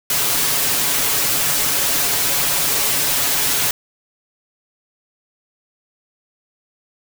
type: noise with comb filter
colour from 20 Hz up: white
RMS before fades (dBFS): -18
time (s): 0.1-3.71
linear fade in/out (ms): 2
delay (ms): 7.1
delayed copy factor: +0.75
effects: none